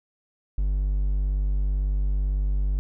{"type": "tone", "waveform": "triangle", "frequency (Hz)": 49, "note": "G1", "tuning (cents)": 0, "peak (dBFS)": -19, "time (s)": [0.58, 2.79], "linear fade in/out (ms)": 0, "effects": []}